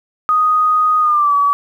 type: tone with pitch glide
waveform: sine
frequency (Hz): 1244.5 to 1141.2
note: D#6 to C#6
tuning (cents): 0 to +50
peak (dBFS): -10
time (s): 0.29-1.53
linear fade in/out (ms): 0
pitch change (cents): -150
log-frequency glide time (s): 1-1.35
effects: 8-bit